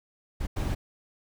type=noise bursts at uneven times; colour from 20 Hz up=brown; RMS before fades=-29 dBFS; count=2; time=0.4-0.47 / 0.56-0.75 s; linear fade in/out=10 ms; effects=none